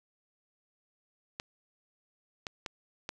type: clicks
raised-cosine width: 0.2 ms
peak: -19 dBFS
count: 4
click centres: 1.399 / 2.468 / 2.662 / 3.091 s
effects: none